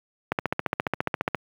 click train, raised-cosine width 0.5 ms, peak -8 dBFS, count 16, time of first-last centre 0.32-1.347 s, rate 14.6 Hz, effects high-pass 100 Hz 12 dB/octave + 8-bit

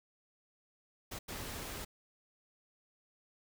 pink noise bursts at uneven times, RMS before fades -43 dBFS, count 2, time 1.11-1.19 / 1.28-1.85 s, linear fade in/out 10 ms, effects none

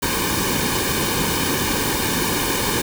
pink noise with comb filter, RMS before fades -21 dBFS, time 0.02-2.82 s, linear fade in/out 10 ms, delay 1.5 ms, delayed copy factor -0.75, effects none

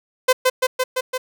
sawtooth tone with echo, 512 Hz, C5, 38 cents flat, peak -7 dBFS, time 0.28-0.33 s, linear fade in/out 10 ms, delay 170 ms, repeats 5, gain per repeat -2 dB, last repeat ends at 1.18 s, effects none

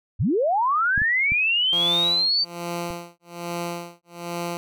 sine linear sweep, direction up, 66 to 4625 Hz, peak -18 dBFS, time 0.19-2.45 s, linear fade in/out 20 ms
clicks, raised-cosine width 5 ms, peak -17 / -19 / -19 / -25 dBFS, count 4, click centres 0.978 / 1.018 / 1.32 / 2.905 s
10% pulse tone with tremolo, 172.3 Hz, F3, 23 cents flat, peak -18 dBFS, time 1.73-4.57 s, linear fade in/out 0 ms, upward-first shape sine, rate 1.2 Hz, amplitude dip 100%
effects none

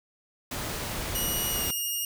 pink noise, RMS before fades -33 dBFS, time 0.51-1.71 s, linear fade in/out 5 ms
5% pulse tone with pitch glide, 2904 to 2848 Hz, F#7 to F7, -33 to +33 cents, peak -20 dBFS, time 1.15-2.05 s, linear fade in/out 2 ms, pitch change -34 cents, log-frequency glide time 1.52-1.61 s
effects none

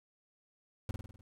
brown noise with echo, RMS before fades -34 dBFS, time 0.89-0.91 s, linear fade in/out 2 ms, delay 50 ms, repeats 6, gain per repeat -4 dB, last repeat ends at 1.21 s, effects none

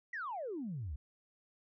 sine exponential sweep, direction down, 1999 to 63.5 Hz, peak -37 dBFS, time 0.13-0.96 s, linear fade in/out 5 ms, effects tanh soft clip ceiling -33 dBFS

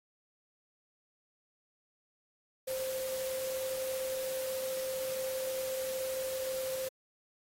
sine tone in noise, 523.3 Hz, C5, in tune, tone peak -34 dBFS, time 2.67-6.89 s, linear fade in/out 10 ms, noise white, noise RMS -43 dBFS, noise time 2.67-6.89 s, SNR +6 dB, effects AAC 48 kbps

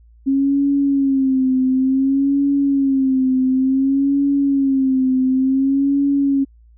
sine tone with vibrato, 269.6 Hz, C#4, 48 cents flat, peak -13 dBFS, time 0.26-6.45 s, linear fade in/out 20 ms, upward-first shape sine, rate 0.56 Hz, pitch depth 71 cents each way, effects added 57 Hz sine -45 dBFS peak until 6.77 s

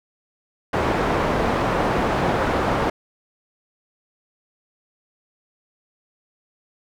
white low-pass noise, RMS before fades -21 dBFS, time 0.73-2.9 s, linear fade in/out 5 ms, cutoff 930 Hz, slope 12 dB/octave, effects none

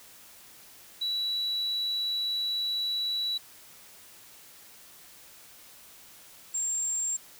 sine tone pair in turn, 3928 / 7415 Hz, B7 / A#8, -10 / -10 cents, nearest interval major seventh, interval 1100 cents, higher second, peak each -26 dBFS, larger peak neither, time 1.01-3.38 / 6.54-7.17 s, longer first, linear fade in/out 10 ms, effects tanh soft clip ceiling -24 dBFS + white hiss -52 dBFS RMS until 7.39 s

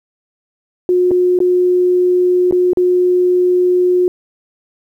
sine tone with dropouts, 360.7 Hz, F#4, 44 cents flat, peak -9 dBFS, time 0.89-4.08 s, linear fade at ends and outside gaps 1 ms, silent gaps 1.109-1.114 / 1.389-1.403 / 2.511-2.524 / 2.733-2.772 s, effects 8-bit

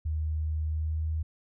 sine tone with pitch glide, 77.78 to 78.96 Hz, D#2 to D#2, 0 to +26 cents, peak -27 dBFS, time 0.05-1.23 s, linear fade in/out 10 ms, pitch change +26 cents, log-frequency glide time 0.66-1.08 s, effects none

